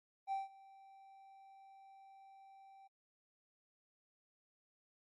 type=tone with ADSR envelope; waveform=triangle; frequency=779 Hz; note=G5; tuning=11 cents flat; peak=-32 dBFS; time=0.27-2.88 s; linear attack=51 ms; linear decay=160 ms; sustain=-24 dB; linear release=15 ms; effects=tanh soft clip ceiling -30 dBFS + AAC 32 kbps